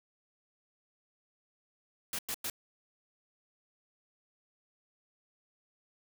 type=noise bursts; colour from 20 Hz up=white; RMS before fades=-36 dBFS; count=3; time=2.13-2.5 s; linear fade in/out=2 ms; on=58 ms; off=98 ms; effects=none